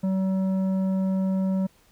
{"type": "tone with tanh clipping", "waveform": "sine", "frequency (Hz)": 190, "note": "F#3", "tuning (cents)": 46, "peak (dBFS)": -23, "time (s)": [0.03, 1.67], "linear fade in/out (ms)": 10, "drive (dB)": 9, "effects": ["pink hiss -60 dBFS RMS until 1.91 s"]}